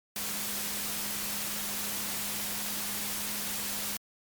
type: tone in noise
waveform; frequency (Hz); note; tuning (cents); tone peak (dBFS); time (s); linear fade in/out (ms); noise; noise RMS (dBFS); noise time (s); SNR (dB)
sine; 205.1; G#3; -21; -45; 0.16-3.97; 2; white; -34; 0.16-3.97; -14
effects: MP3 96 kbps